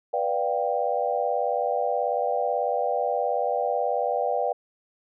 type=chord; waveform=sine; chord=G dominant seventh; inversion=first; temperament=just; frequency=490 / 588 / 705.6 / 784 Hz; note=B4 / D5 / F5 / G5; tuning=-14 / +2 / +18 / 0 cents; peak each=-28 dBFS; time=0.13-4.53 s; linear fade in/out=10 ms; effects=none